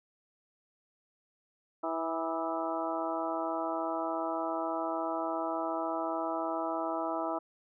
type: harmonic tone with a mistuned harmonic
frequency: 163.4 Hz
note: E3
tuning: 15 cents flat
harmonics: 2 / 3 / 4 / 5 / 6 / 7 / 8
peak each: -37 / -44 / -35 / -39 / -39 / -42 / -40 dBFS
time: 1.83-7.39 s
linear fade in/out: 10 ms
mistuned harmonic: 7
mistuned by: +73 cents
effects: none